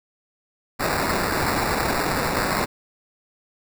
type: noise with sample-and-hold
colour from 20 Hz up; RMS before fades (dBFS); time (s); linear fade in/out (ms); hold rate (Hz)
white; -23; 0.79-2.66; 20; 3150
effects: none